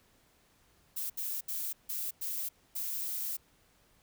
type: noise bursts at uneven times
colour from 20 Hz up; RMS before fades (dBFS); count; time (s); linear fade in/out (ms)
violet; -36; 6; 0.96-1.1 / 1.17-1.41 / 1.48-1.73 / 1.89-2.11 / 2.21-2.49 / 2.75-3.37; 10
effects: pink hiss -67 dBFS RMS until 4.02 s